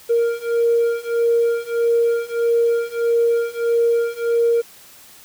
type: beating tone pair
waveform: triangle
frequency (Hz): 466.2 / 467.8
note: A#4 / A#4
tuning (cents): 0 / +6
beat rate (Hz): 1.6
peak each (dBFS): -16 / -15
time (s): 0.09-4.62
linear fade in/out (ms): 20
effects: tanh soft clip ceiling -10 dBFS + white hiss -45 dBFS RMS until 5.24 s